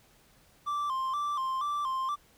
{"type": "tone with vibrato", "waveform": "triangle", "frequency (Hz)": 1108.7, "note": "C#6", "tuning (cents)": 0, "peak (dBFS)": -27, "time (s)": [0.66, 2.16], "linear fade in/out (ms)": 20, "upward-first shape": "square", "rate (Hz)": 2.1, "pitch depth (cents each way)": 93, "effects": ["pink hiss -62 dBFS RMS until 2.37 s"]}